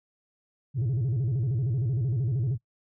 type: tone with vibrato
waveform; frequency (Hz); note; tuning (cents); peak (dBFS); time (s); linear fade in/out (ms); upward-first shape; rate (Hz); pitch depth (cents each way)
sine; 123.47; B2; 0; -21; 0.74-2.58; 50; square; 13; 190
effects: noise-tail reverb RT60 0.1 s tail -22 dB re dry + tanh soft clip ceiling -23 dBFS